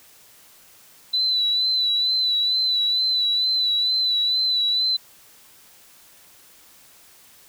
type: tone with vibrato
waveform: sine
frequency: 3988 Hz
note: B7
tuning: 16 cents sharp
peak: -18 dBFS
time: 1.13-4.97 s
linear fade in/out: 10 ms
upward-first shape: sine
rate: 2.2 Hz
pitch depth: 39 cents each way
effects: white hiss -51 dBFS RMS until 7.48 s